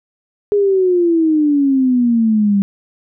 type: exponential sweep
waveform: sine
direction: down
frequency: 415.3 to 196.3 Hz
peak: -10 dBFS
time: 0.52-2.62 s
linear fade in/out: 0 ms
effects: none